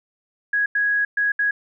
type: tone bursts at uneven times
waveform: sine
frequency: 1661.2 Hz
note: G#6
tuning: in tune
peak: -17 dBFS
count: 4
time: 0.53-0.66 / 0.75-1.05 / 1.17-1.32 / 1.39-1.51 s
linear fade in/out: 5 ms
effects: none